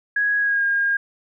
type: tone with pitch glide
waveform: sine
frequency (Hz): 1661.2 to 1619.5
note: G#6 to G#6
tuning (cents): 0 to -44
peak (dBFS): -17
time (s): 0.16-0.97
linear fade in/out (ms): 5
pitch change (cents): -44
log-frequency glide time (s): 0.39-0.64
effects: none